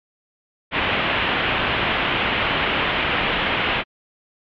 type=low-pass noise; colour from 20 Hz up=white; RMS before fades=-21 dBFS; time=0.71-3.84 s; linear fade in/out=50 ms; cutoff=3200 Hz; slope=48 dB/octave; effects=MP3 64 kbps